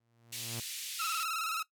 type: tone with exponential growth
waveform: sawtooth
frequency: 116.54 Hz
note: A#2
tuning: in tune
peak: -34 dBFS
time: 0-0.6 s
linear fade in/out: 5 ms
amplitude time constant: 130 ms
type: band-pass noise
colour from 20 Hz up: pink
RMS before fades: -41 dBFS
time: 0.32-1.24 s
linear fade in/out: 10 ms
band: 2600 to 14000 Hz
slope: 24 dB/octave
type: tone with vibrato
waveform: sawtooth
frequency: 1318.5 Hz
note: E6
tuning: in tune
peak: -29 dBFS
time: 0.99-1.63 s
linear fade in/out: 10 ms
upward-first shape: square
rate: 19 Hz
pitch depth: 55 cents each way
effects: noise-tail reverb RT60 0.1 s tail -18 dB re dry